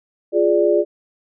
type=chord; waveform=sine; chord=D diminished; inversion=first; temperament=equal; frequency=349.2 / 415.3 / 587.3 Hz; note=F4 / Ab4 / D5; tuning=0 / 0 / 0 cents; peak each=-17 dBFS; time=0.32-0.85 s; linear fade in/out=50 ms; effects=none